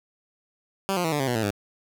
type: tone with pitch steps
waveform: 10% pulse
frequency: 194.4 / 177.24 / 161.59 / 147.33 / 134.32 / 122.46 / 111.65 / 101.8 Hz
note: G3 / F3 / E3 / D3 / C3 / B2 / A2 / G#2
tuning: -14 / +26 / -34 / +6 / +46 / -14 / +26 / -34 cents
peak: -15 dBFS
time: 0.89-1.506 s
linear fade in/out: 0 ms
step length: 77 ms
effects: none